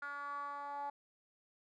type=tone with band-pass filter sweep; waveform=10% pulse; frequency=285.4 Hz; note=D4; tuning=49 cents flat; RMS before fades=-43 dBFS; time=0.02-0.9 s; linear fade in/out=5 ms; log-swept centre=1400 to 840 Hz; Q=6; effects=none